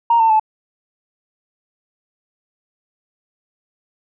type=tone with pitch steps; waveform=sine; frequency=932.3 / 900 / 868.9 Hz; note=A#5 / A5 / A5; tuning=0 / +39 / -22 cents; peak=-9 dBFS; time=0.1-0.397 s; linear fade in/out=5 ms; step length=99 ms; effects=tanh soft clip ceiling -5 dBFS